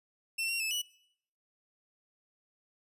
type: tone with pitch steps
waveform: sawtooth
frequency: 2696 / 2745 / 2616 / 2946 Hz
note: E7 / F7 / E7 / F#7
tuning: +38 / -31 / -14 / -8 cents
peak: -28 dBFS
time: 0.38-0.82 s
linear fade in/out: 10 ms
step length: 110 ms
effects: noise-tail reverb RT60 0.7 s tail -22 dB re dry + resampled to 32000 Hz